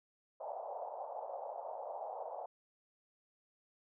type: band-pass noise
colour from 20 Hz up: white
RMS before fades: -44 dBFS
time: 0.4-2.46 s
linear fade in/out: 5 ms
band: 540 to 850 Hz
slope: 48 dB/octave
effects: none